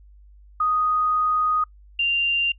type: tone pair in turn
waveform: sine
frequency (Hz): 1244.5 / 2783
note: D#6 / F7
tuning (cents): 0 / -7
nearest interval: octave + major second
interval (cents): 1393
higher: second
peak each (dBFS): -18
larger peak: neither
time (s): 0.6-1.64 / 1.99-2.52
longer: first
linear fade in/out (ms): 5
effects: noise-tail reverb RT60 0.1 s tail -26 dB re dry + added 50 Hz sine -46 dBFS peak until 2.58 s